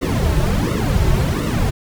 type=noise with flanger; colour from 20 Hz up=brown; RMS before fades=-17 dBFS; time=0.01-1.71 s; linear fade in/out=20 ms; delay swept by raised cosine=1.2 to 4.2 ms; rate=1.4 Hz; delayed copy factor=-0.95; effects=none